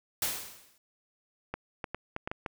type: noise with exponential decay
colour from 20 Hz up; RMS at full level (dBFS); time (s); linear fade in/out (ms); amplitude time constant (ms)
white; -28; 0.22-0.78; 2; 120
type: clicks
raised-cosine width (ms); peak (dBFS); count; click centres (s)
0.5; -19; 7; 1.54 / 1.842 / 1.946 / 2.164 / 2.275 / 2.315 / 2.462
effects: none

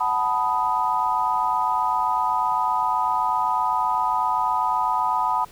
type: chord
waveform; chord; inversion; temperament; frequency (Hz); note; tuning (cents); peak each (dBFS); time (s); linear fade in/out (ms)
sine; B dominant seventh; second; equal; 740 / 880 / 987.8 / 1244.5; F#5 / A5 / B5 / D#6; 0 / 0 / 0 / 0; -28 / -25 / -22 / -27; 0-5.45; 10
effects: pink hiss -49 dBFS RMS until 5.51 s

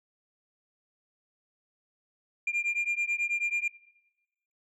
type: beating tone pair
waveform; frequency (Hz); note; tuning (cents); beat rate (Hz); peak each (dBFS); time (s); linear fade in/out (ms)
sine; 2393 / 2402.2; D7 / D7; +32 / +39; 9.2; -28; 2.47-3.68; 5
effects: noise-tail reverb RT60 1.0 s tail -20 dB re dry + tanh soft clip ceiling -24 dBFS

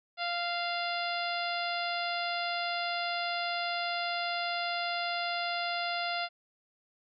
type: harmonic tone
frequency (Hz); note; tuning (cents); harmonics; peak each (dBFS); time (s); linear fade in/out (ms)
695; F5; -9; 1 / 2 / 3 / 4 / 5 / 6 / 7; -34 / -37 / -39 / -40 / -41 / -42 / -42; 0.17-6.29; 50
effects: none

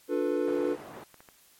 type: chord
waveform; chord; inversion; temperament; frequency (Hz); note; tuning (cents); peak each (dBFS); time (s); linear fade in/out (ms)
triangle; B half-diminished seventh; first; equal with one note detuned; 293.7 / 356.4 / 440 / 493.9; D4 / F4 / A4 / B4; 0 / +35 / 0 / 0; -29; 0.08-0.77; 50
type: band-pass noise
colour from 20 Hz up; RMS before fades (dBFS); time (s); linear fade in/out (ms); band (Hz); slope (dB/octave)
white; -45; 0.47-1.04; 2; 140 to 850; 12
type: clicks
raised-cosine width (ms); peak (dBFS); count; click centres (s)
0.5; -35; 5; 0.798 / 0.966 / 1.143 / 1.205 / 1.288
effects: white hiss -60 dBFS RMS until 1.59 s + MP3 64 kbps

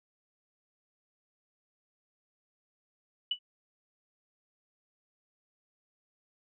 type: tone with exponential decay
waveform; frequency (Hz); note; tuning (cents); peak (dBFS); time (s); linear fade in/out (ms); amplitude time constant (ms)
sine; 2960; F#7; 0; -24; 3.31-3.39; 5; 17
effects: none

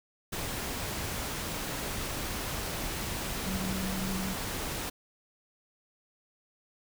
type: tone in noise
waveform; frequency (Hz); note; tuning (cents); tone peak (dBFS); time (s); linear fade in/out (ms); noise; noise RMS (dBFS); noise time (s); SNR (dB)
sine; 189.4; F#3; +41; -33; 3.46-4.34; 10; pink; -35; 0.32-4.9; -1
effects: none

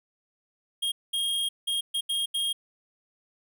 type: tone bursts at uneven times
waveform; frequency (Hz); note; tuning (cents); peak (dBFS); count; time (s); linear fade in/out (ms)
square; 3244; G#7; -41; -26; 6; 0.82-0.92 / 1.13-1.49 / 1.67-1.81 / 1.94-2.01 / 2.09-2.26 / 2.34-2.53; 10
effects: 11-bit

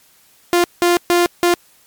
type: tone bursts at uneven times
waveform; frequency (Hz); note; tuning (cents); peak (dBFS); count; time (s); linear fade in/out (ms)
sawtooth; 349.2; F4; 0; -7; 4; 0.53-0.64 / 0.82-0.97 / 1.1-1.26 / 1.43-1.54; 0
effects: white hiss -52 dBFS RMS until 1.86 s + MP3 96 kbps

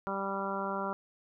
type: harmonic tone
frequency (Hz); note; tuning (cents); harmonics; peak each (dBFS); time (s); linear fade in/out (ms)
196; G3; 0; 1 / 2 / 3 / 4 / 5 / 6 / 7; -39 / -40 / -39 / -41 / -38 / -41 / -39; 0.07-0.93; 0
effects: none

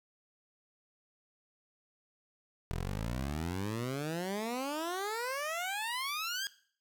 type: exponential sweep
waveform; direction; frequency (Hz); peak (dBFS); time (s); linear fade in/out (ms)
15% pulse; up; 40.33 to 1653; -28; 2.71-6.47; 0
effects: noise-tail reverb RT60 0.5 s tail -18 dB re dry

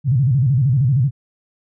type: tone with vibrato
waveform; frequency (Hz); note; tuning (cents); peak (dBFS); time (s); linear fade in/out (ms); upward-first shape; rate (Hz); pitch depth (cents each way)
sine; 130.81; C3; 0; -12; 0.04-1.11; 50; square; 13; 160
effects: none

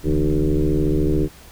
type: tone with frequency modulation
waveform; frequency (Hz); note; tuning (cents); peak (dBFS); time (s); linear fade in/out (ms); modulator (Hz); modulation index
sine; 156.9; D#3; +15; -15; 0.03-1.29; 50; 74; 3.5
effects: added 67 Hz sine -48 dBFS peak until 1.51 s + pink hiss -45 dBFS RMS until 1.51 s

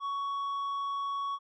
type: tone with tanh clipping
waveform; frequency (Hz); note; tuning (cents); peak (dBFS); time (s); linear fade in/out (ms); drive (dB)
sine; 1117; C#6; +13; -32; 0-1.39; 50; 5
effects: none

